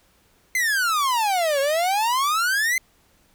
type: exponential two-way sweep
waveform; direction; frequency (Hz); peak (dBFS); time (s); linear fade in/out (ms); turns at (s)
45% pulse; down then up; 2093 to 540 to 2093; -19; 0.55-2.78; 2; 1.6
effects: pink hiss -60 dBFS RMS until 3.34 s